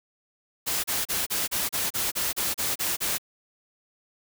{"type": "noise bursts", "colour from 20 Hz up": "white", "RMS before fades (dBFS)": -27, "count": 12, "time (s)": [0.66, 3.183], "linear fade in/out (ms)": 20, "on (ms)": 180, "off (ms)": 33, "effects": []}